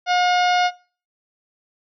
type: harmonic tone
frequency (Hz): 718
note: F5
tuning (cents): +48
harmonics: 1 / 2 / 3 / 4 / 5 / 6 / 7 / 8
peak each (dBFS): -17 / -23 / -27 / -29 / -31 / -33 / -34 / -35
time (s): 0.06-0.71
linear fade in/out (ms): 50
effects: noise-tail reverb RT60 0.4 s tail -21 dB re dry